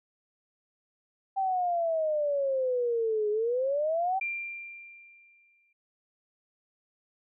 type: exponential two-way sweep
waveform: sine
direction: down then up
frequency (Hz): 784 to 415.3 to 784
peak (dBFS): -25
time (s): 1.36-4.2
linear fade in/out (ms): 20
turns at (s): 3.3
type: tone with exponential decay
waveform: sine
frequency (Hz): 2377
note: D7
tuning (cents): +20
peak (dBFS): -28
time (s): 4.21-5.73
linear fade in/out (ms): 5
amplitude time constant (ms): 330
effects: none